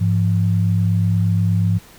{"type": "tone pair together", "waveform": "sine", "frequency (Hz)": [103.16, 171.6], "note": ["G#2", "F3"], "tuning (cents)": [-11, -30], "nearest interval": "major sixth", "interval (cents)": 881, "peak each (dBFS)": [-15, -19], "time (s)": [0, 1.79], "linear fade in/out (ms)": 20, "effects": ["pink hiss -45 dBFS RMS until 1.98 s"]}